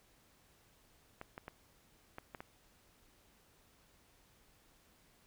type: clicks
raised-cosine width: 0.5 ms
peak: -30 dBFS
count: 6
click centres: 1.214 / 1.379 / 1.481 / 2.184 / 2.348 / 2.405 s
effects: pink hiss -68 dBFS RMS until 5.26 s